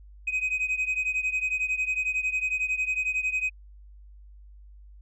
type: beating tone pair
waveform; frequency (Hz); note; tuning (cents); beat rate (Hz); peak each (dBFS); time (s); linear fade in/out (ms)
sine; 2512 / 2523; D#7 / D#7; +16 / +23; 11; -25 / -27; 0.27-3.5; 10
effects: tanh soft clip ceiling -22 dBFS + added 50 Hz sine -46 dBFS peak until 5.01 s